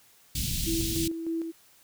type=band-stop noise; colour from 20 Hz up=pink; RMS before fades=-30 dBFS; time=0.35-1.08 s; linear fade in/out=5 ms; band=220 to 3100 Hz; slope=24 dB/octave
type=tone with tremolo; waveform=sine; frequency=329 Hz; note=E4; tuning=3 cents flat; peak=-27 dBFS; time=0.66-1.52 s; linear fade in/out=20 ms; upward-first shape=square; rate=3.3 Hz; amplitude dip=45%
effects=white hiss -59 dBFS RMS until 1.83 s